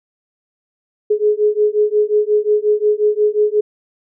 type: beating tone pair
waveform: sine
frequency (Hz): 418.5 / 424.1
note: G#4 / G#4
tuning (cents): +13 / +36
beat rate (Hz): 5.6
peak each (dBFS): -15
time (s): 1.1-3.61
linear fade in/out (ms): 10
effects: none